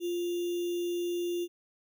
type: tone with sample-and-hold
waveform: sine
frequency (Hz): 349.2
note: F4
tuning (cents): 0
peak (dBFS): -29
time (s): 0-1.48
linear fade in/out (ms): 50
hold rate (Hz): 3150
effects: none